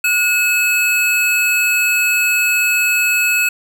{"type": "tone pair together", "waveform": "square", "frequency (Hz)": [1448.3, 2584], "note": ["F#6", "E7"], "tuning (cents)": [-37, -35], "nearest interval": "minor seventh", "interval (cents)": 1002, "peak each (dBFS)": [-21, -14], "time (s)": [0.04, 3.49], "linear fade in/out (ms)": 5, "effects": []}